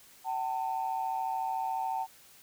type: tone pair together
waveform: sine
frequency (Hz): 763 / 896.9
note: G5 / A5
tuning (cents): -47 / +33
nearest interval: minor third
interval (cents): 280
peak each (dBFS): -32 / -32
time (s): 0.24-2.07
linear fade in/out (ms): 50
effects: tanh soft clip ceiling -23 dBFS + white hiss -57 dBFS RMS until 2.42 s